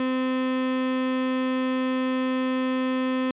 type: tone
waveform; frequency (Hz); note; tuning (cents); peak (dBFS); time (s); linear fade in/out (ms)
35% pulse; 258; C4; -24; -21; 0-3.31; 2
effects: resampled to 8000 Hz